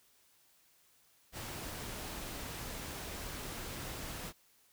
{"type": "noise", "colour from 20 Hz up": "pink", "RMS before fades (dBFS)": -43, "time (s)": [1.32, 4.33], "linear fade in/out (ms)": 50, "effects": ["white hiss -68 dBFS RMS until 4.72 s"]}